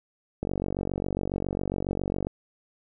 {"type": "click train", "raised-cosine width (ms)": 2, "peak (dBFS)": -15, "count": 88, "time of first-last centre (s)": [0.43, 2.269], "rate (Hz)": 47.3, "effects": []}